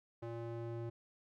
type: tone with band-pass filter sweep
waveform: square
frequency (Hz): 116.54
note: A#2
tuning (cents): 0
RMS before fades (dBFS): -43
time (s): 0.22-0.9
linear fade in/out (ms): 10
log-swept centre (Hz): 470 to 290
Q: 0.88
effects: none